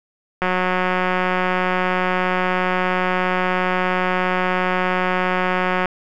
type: click train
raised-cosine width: 0.5 ms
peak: -5 dBFS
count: 996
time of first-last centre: 0.42-5.857 s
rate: 183 Hz
effects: none